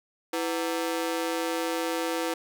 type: ring-modulated tone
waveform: sawtooth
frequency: 415.3 Hz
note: G#4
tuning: in tune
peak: -20 dBFS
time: 0.33-2.34 s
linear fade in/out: 5 ms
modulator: 86.1 Hz
effects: none